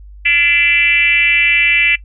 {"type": "tone with frequency modulation", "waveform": "sine", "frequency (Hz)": 2349, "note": "D7", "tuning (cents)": 0, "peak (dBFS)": -9, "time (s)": [0.25, 1.96], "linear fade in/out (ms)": 10, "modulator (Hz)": 315, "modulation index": 1.4, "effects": ["noise-tail reverb RT60 0.1 s tail -21 dB re dry", "added 50 Hz sine -33 dBFS peak until 2.04 s"]}